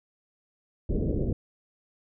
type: low-pass noise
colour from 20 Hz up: pink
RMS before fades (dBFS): -27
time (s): 0.89-1.33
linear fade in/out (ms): 5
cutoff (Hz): 520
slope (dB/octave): 48
effects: none